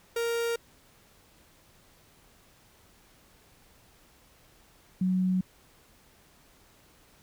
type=tone pair in turn; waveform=45% pulse / sine; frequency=466.2 / 185.01 Hz; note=A#4 / F#3; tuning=0 / 0 cents; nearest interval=octave + major third; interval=1600 cents; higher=first; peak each=-27 / -23 dBFS; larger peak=second; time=0.16-0.56 / 5.01-5.41 s; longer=neither; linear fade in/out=5 ms; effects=pink hiss -60 dBFS RMS until 7.22 s